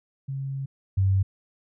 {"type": "tone pair in turn", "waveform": "sine", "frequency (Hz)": [136.1, 96.24], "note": ["C#3", "G2"], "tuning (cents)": [-31, -31], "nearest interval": "tritone", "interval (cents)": 600, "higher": "first", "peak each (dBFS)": [-28, -18], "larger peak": "second", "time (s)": [[0.28, 0.66], [0.97, 1.23]], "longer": "first", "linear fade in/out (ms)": 10, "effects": []}